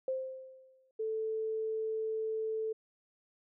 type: tone with exponential decay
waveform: sine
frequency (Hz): 523.3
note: C5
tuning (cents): 0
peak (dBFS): -29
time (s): 0.08-0.91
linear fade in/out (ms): 2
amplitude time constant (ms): 180
type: tone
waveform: sine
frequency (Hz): 440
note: A4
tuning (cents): 0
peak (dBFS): -32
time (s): 0.99-2.73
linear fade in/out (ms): 10
effects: none